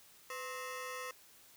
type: ring-modulated tone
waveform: 20% pulse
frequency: 784 Hz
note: G5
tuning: in tune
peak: -33 dBFS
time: 0.3-1.11 s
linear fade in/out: 2 ms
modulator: 279 Hz
effects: white hiss -61 dBFS RMS until 1.56 s